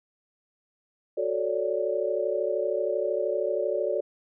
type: chord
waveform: sine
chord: D major seventh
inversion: first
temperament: equal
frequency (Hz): 370 / 440 / 554.4 / 587.3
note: F#4 / A4 / C#5 / D5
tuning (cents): 0 / 0 / 0 / 0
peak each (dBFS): -31 / -30 / -30 / -29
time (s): 1.17-4.01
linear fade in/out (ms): 10
effects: none